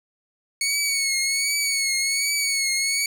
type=tone with vibrato; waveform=15% pulse; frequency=2217 Hz; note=C#7; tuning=in tune; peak=-14 dBFS; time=0.61-3.06 s; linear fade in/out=2 ms; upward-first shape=triangle; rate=1.3 Hz; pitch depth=61 cents each way; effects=none